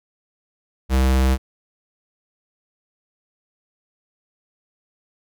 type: tone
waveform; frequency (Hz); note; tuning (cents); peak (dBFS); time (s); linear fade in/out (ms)
square; 65.41; C2; 0; -15; 0.89-1.38; 50
effects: none